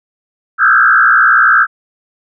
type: tone with frequency modulation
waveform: sine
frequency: 1455 Hz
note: F#6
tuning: 29 cents flat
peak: -5 dBFS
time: 0.58-1.67 s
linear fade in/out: 50 ms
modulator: 60.5 Hz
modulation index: 3
effects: none